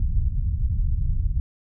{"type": "low-pass noise", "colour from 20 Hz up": "pink", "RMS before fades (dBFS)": -22, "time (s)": [0, 1.4], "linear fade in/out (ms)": 2, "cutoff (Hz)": 110, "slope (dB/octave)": 24, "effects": []}